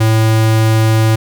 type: tone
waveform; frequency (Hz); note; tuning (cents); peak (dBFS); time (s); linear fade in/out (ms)
square; 110.8; A2; +13; -9; 0-1.16; 10
effects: none